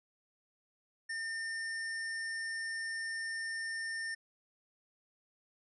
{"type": "tone", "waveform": "square", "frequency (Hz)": 1810, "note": "A6", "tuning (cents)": 48, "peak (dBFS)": -37, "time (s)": [1.09, 4.15], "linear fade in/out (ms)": 10, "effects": ["resampled to 24000 Hz"]}